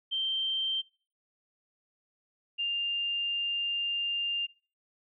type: tone pair in turn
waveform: sine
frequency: 3136 / 2800 Hz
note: G7 / F7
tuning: 0 / +4 cents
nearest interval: major second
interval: 196 cents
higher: first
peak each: -28 dBFS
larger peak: neither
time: 0.11-0.82 / 2.58-4.47 s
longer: second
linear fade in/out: 20 ms
effects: noise-tail reverb RT60 0.4 s tail -23 dB re dry